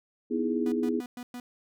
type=chord; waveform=sine; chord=E major seventh; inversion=second; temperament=equal; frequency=246.9 / 311.1 / 329.6 / 415.3 Hz; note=B3 / D#4 / E4 / G#4; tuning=0 / 0 / 0 / 0 cents; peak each=-29 / -34 / -31 / -31 dBFS; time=0.3-1.01 s; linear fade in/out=20 ms
type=tone bursts; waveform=45% pulse; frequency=245.4 Hz; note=B3; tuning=11 cents flat; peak=-37 dBFS; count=5; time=0.66-1.4 s; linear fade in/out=2 ms; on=60 ms; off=110 ms
effects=none